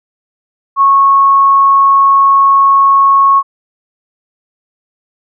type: tone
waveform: sine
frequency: 1100 Hz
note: C#6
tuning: 14 cents flat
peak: -4 dBFS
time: 0.76-3.43 s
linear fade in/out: 50 ms
effects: none